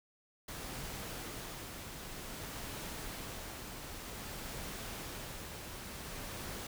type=noise with tremolo; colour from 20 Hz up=pink; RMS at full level=-43 dBFS; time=0.48-6.67 s; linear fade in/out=5 ms; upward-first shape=sine; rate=0.53 Hz; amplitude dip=30%; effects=none